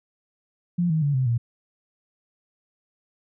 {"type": "tone with pitch steps", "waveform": "sine", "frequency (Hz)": [174.61, 158.28, 143.48, 130.06, 117.89], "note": ["F3", "D#3", "D3", "C3", "A#2"], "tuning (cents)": [0, 30, -40, -10, 20], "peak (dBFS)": -19, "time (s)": [0.78, 1.38], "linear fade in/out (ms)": 10, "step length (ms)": 120, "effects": []}